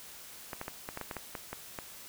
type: clicks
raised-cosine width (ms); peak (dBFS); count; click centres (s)
0.5; -22; 11; 0.532 / 0.614 / 0.681 / 0.889 / 0.974 / 1.013 / 1.112 / 1.167 / 1.352 / 1.53 / 1.788
effects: white hiss -49 dBFS RMS until 2.08 s